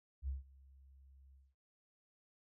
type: tone with ADSR envelope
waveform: sine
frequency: 67.3 Hz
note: C2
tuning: 49 cents sharp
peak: -35 dBFS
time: 0.22-1.55 s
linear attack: 60 ms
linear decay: 150 ms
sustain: -24 dB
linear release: 210 ms
effects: none